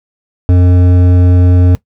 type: tone with hard clipping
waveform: triangle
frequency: 89.5 Hz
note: F2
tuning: 43 cents sharp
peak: -6 dBFS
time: 0.49-1.75 s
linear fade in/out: 0 ms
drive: 15 dB
effects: noise-tail reverb RT60 0.1 s tail -19 dB re dry